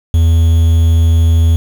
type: tone with quantisation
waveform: triangle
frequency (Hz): 82.41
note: E2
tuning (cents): 0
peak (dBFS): -4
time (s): 0.14-1.56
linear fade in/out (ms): 0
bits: 5
effects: none